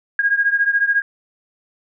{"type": "beating tone pair", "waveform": "sine", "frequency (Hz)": [1629, 1643], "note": ["G#6", "G#6"], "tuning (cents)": [-34, -19], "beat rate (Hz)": 14, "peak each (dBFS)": [-16, -19], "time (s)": [0.19, 1.02], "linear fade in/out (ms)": 2, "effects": []}